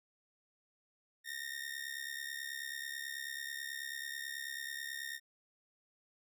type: ring-modulated tone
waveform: sawtooth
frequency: 1839 Hz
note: A#6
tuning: 24 cents flat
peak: -34 dBFS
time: 1.24-5.2 s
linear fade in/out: 50 ms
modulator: 34.6 Hz
effects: none